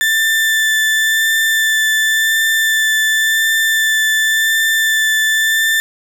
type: tone with vibrato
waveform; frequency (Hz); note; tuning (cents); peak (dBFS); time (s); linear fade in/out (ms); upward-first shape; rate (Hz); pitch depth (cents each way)
35% pulse; 1770; A6; +10; -10; 0.01-5.8; 0; sine; 0.92; 11
effects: none